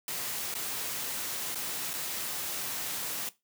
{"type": "noise with dropouts", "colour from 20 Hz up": "white", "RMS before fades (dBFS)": -35, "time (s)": [0.08, 3.29], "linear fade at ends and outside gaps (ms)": 2, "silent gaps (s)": [[0.541, 0.551], [1.547, 1.555], [1.933, 1.937]], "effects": ["noise-tail reverb RT60 0.2 s tail -17 dB re dry", "high-pass 100 Hz 12 dB/octave"]}